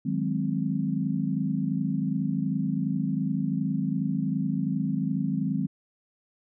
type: chord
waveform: sine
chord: Ab dominant seventh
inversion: second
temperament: equal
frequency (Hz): 155.56 / 185 / 207.7 / 261.6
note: Eb3 / Gb3 / Ab3 / C4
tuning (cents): 0 / 0 / 0 / 0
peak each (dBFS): -30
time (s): 0.05-5.67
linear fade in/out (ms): 10
effects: none